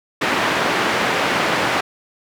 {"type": "band-pass noise", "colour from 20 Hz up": "white", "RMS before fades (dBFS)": -19, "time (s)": [0.21, 1.81], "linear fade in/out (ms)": 10, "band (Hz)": [160, 1900], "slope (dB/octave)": 12, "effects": []}